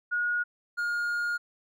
sine / triangle tone pair in turn, 1444 / 1423.3 Hz, F#6 / F6, -43 / +32 cents, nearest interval unison, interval 25 cents, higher first, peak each -25 dBFS, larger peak neither, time 0.11-0.44 / 0.77-1.38 s, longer second, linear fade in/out 20 ms, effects none

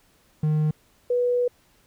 triangle / sine tone pair in turn, 153.4 / 489.8 Hz, D#3 / B4, -24 / -14 cents, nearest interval octave + minor sixth, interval 2010 cents, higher second, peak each -17 / -19 dBFS, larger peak first, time 0.43-0.71 / 1.1-1.48 s, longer second, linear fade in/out 5 ms, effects pink hiss -61 dBFS RMS until 1.86 s

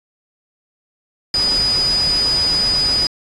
sine tone in noise, 4954 Hz, D#8, 8 cents flat, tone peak -14 dBFS, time 1.34-3.07 s, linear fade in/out 2 ms, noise pink, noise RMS -26 dBFS, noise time 1.34-3.07 s, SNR +9 dB, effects resampled to 24000 Hz

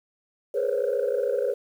sine tone cluster, 414.4 / 477.9 / 504 / 524 / 557 Hz, G#4 / A#4 / B4 / C5 / C#5, -4 / +43 / +35 / +2 / +8 cents, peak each -28 dBFS, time 0.54-1.54 s, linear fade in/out 10 ms, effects tanh soft clip ceiling -16 dBFS + 9-bit

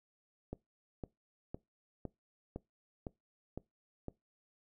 click train, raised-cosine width 2 ms, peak -27 dBFS, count 8, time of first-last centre 0.53-4.083 s, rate 1.97 Hz, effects noise-tail reverb RT60 0.2 s tail -22 dB re dry

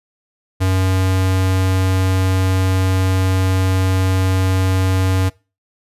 square tone, 94 Hz, F#2, 28 cents sharp, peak -14 dBFS, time 0.6-5.3 s, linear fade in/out 20 ms, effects noise-tail reverb RT60 0.3 s tail -22 dB re dry + resampled to 32000 Hz

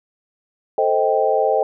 sine chord, A half-diminished seventh, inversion none, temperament equal with one note detuned, 440 / 523.3 / 626.2 / 784 Hz, A4 / C5 / Eb5 / G5, 0 / 0 / +11 / 0 cents, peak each -20 dBFS, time 0.78-1.63 s, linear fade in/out 2 ms, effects none

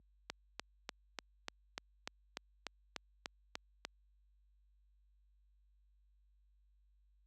click train, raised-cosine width 0.2 ms, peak -22 dBFS, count 13, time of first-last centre 0.3-3.85 s, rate 3.38 Hz, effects added 50 Hz sine -44 dBFS peak until 7.26 s + high-pass 200 Hz 12 dB/octave

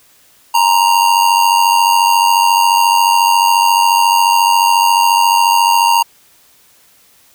square tone with amplitude modulation, 932.3 Hz, A#5, in tune, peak -6 dBFS, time 0.54-6.03 s, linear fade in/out 10 ms, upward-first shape sine, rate 94.2 Hz, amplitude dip 65%, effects white hiss -49 dBFS RMS until 7.34 s

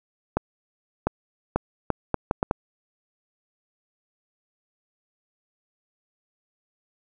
accelerating click train, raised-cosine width 1 ms, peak -7 dBFS, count 8, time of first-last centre 0.37-2.511 s, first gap 700 ms, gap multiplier 0.7, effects none

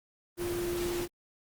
sine tone in noise, 349.2 Hz, F4, in tune, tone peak -31 dBFS, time 0.37-1.08 s, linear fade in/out 50 ms, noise pink, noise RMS -38 dBFS, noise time 0.37-1.08 s, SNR +4 dB, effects Opus 24 kbps

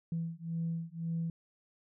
sine beating tone pair, 164.81 / 166.71 Hz, E3 / E3, 0 / +20 cents, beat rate 1.9 Hz, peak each -36 / -36 dBFS, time 0.12-1.3 s, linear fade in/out 2 ms, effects tanh soft clip ceiling -27 dBFS

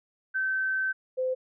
sine tone pair in turn, 1541 / 514.2 Hz, G6 / C5, -30 / -30 cents, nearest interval octave + perfect fifth, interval 1900 cents, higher first, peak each -25 dBFS, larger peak neither, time 0.34-0.93 / 1.17-1.35 s, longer first, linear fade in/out 20 ms, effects none

